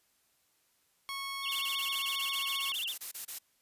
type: tone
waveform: 15% pulse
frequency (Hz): 1100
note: C#6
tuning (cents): -14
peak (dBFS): -30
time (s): 1.09-2.72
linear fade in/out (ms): 0
type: tone with vibrato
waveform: sine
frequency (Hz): 3140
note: G7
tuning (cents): +2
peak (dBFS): -33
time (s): 1.42-2.95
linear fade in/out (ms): 50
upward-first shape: sine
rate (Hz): 15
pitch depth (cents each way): 250
type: noise bursts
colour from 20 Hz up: blue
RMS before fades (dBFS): -39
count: 14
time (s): 1.51-3.388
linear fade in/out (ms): 10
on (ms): 110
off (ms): 26
effects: white hiss -72 dBFS RMS until 3.61 s + resampled to 32000 Hz